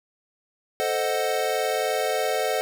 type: chord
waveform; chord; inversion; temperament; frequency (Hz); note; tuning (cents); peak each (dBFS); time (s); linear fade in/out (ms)
square; A diminished seventh; none; equal; 440 / 523.3 / 622.3 / 740; A4 / C5 / Eb5 / Gb5; 0 / 0 / 0 / 0; -29; 0.8-2.61; 0
effects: none

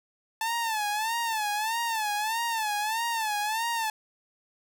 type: tone with vibrato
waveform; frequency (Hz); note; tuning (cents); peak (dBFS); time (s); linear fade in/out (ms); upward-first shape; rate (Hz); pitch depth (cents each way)
sawtooth; 880; A5; 0; -23; 0.41-3.9; 2; sine; 1.6; 110
effects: none

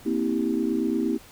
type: chord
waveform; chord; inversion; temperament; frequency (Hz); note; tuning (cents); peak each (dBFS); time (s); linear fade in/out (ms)
sine; C dominant seventh; third; equal with one note detuned; 233.1 / 261.6 / 322.7 / 392; Bb3 / C4 / E4 / G4; 0 / 0 / -37 / 0; -27 / -27 / -26 / -30; 0.05-1.18; 20
effects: tanh soft clip ceiling -11 dBFS + pink hiss -49 dBFS RMS until 1.31 s

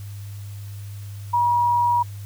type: tone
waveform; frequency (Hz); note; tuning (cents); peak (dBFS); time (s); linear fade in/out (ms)
sine; 959; A#5; +49; -16; 1.33-2.03; 10
effects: added 101 Hz sine -32 dBFS peak until 2.25 s + white hiss -49 dBFS RMS until 2.25 s

